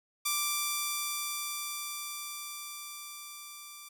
5% pulse tone with level ramp, 1175 Hz, D6, 1 cent sharp, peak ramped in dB -16 to -34 dBFS, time 0.25-3.89 s, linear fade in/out 10 ms, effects none

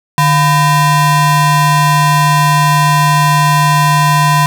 square ring-modulated tone, 425.9 Hz, G#4, 44 cents sharp, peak -5 dBFS, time 0.18-4.46 s, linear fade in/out 0 ms, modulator 577 Hz, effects none

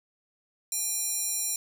square tone with high-pass filter, 809 Hz, G#5, 46 cents flat, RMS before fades -30 dBFS, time 0.72-1.56 s, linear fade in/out 2 ms, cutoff 7300 Hz, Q 2, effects none

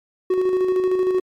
triangle tone with tremolo, 370 Hz, F#4, in tune, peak -13 dBFS, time 0.3-1.2 s, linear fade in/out 5 ms, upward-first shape square, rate 13 Hz, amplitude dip 35%, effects MP3 96 kbps

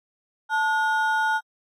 triangle ring-modulated tone, 1161 Hz, D6, 20 cents flat, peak -15 dBFS, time 0.49-1.41 s, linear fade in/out 50 ms, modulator 284 Hz, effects AAC 64 kbps

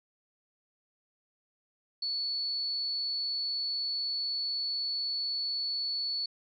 sine tone, 4432 Hz, C#8, 1 cent flat, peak -30 dBFS, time 2.02-6.26 s, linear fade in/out 5 ms, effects none

